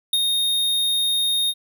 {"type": "tone with ADSR envelope", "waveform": "square", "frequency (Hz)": 3700, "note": "A#7", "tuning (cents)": -14, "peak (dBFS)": -16, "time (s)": [0.13, 1.54], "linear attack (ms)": 4, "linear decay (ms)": 42, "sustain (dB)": -3, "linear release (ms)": 48, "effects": []}